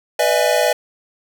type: chord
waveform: square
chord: E dominant seventh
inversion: second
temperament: equal with one note detuned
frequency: 493.9 / 600.4 / 659.3 / 830.6 Hz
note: B4 / D5 / E5 / G#5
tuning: 0 / +38 / 0 / 0 cents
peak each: -21 / -18 / -20 / -23 dBFS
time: 0.19-0.73 s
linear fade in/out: 5 ms
effects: none